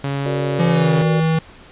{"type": "tone", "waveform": "sawtooth", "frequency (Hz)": 139.4, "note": "C#3", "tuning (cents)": 10, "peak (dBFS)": -16, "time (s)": [0.04, 1.02], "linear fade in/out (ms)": 0}
{"type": "chord", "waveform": "sine", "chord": "Gb augmented", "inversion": "none", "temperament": "equal with one note detuned", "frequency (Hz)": [370, 461.1, 587.3], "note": ["Gb4", "Bb4", "D5"], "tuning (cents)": [0, -19, 0], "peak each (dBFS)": [-25, -28, -26], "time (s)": [0.26, 1.2], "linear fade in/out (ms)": 0}
{"type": "tone with pitch glide", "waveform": "square", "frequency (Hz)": [170, 160.92], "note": ["F3", "E3"], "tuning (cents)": [-46, -41], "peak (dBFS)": -15, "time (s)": [0.59, 1.39], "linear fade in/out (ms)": 5, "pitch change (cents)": -95, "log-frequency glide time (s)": [0.69, 0.92]}
{"effects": ["pink hiss -43 dBFS RMS until 1.71 s", "resampled to 8000 Hz"]}